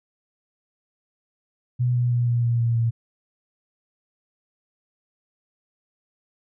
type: tone with pitch steps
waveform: sine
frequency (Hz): 123.47 / 122.12 / 120.79 / 119.47 / 118.17 / 116.88 / 115.6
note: B2 / B2 / B2 / A#2 / A#2 / A#2 / A#2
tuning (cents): 0 / -19 / -38 / +43 / +24 / +5 / -14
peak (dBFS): -18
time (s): 1.79-2.91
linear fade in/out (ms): 20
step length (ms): 160
effects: none